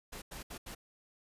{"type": "noise bursts at uneven times", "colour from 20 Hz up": "pink", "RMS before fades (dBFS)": -45, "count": 4, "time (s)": [[0.12, 0.22], [0.31, 0.43], [0.5, 0.58], [0.66, 0.75]], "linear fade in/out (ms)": 10, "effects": ["resampled to 32000 Hz"]}